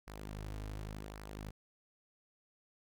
sawtooth tone with flanger, 51.91 Hz, G#1, in tune, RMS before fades -45 dBFS, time 0.07-1.51 s, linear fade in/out 10 ms, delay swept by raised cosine 0.28 to 5.48 ms, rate 0.89 Hz, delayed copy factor -0.5, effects none

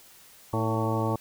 harmonic tone with a mistuned harmonic, 111.8 Hz, A2, 28 cents sharp, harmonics 1 / 2 / 3 / 4 / 5 / 6 / 7 / 8 / 10, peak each -28 / -33 / -32 / -34 / -34 / -38 / -38 / -33 / -35 dBFS, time 0.53-1.16 s, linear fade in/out 5 ms, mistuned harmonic 3, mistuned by -41 cents, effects white hiss -53 dBFS RMS until 1.2 s

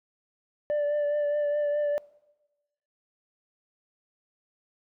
sine tone with vibrato, 587.3 Hz, D5, in tune, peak -21 dBFS, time 0.7-1.98 s, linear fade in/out 0 ms, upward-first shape triangle, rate 4.8 Hz, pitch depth 25 cents each way, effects noise-tail reverb RT60 1.0 s tail -23 dB re dry + tanh soft clip ceiling -23 dBFS

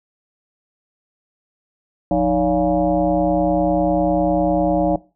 sine tone with frequency modulation, 440 Hz, A4, in tune, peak -14 dBFS, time 2.11-4.96 s, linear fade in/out 2 ms, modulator 130 Hz, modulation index 2.4, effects noise-tail reverb RT60 0.3 s tail -20 dB re dry

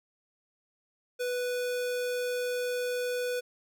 square tone, 493.9 Hz, B4, in tune, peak -30 dBFS, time 1.19-3.41 s, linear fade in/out 20 ms, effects none

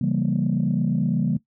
sine chord, C# diminished seventh, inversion none, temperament equal with one note detuned, 138.59 / 167.5 / 196 / 233.1 Hz, C#3 / E3 / G3 / Bb3, 0 / +28 / 0 / 0 cents, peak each -24 dBFS, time 0.01-1.37 s, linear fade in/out 5 ms, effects noise-tail reverb RT60 0.1 s tail -17 dB re dry + tanh soft clip ceiling -12 dBFS

